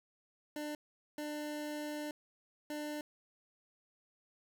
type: tone bursts at uneven times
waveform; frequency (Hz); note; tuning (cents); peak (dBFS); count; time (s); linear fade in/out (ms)
25% pulse; 298.6; D4; +29; -35; 3; 0.56-0.75 / 1.18-2.11 / 2.7-3.01; 2
effects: none